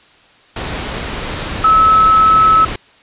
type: tone in noise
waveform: sine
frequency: 1298 Hz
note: E6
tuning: 27 cents flat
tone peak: -6 dBFS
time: 1.64-2.65 s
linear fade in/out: 5 ms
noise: pink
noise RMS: -22 dBFS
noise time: 0.56-2.76 s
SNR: +13 dB
effects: white hiss -47 dBFS RMS until 3.02 s + resampled to 8000 Hz